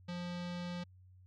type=tone with low-pass filter; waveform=square; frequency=176 Hz; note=F3; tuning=14 cents sharp; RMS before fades=-41 dBFS; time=0.08-0.84 s; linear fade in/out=10 ms; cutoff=4300 Hz; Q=1.9; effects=added 92 Hz sine -57 dBFS peak until 1.26 s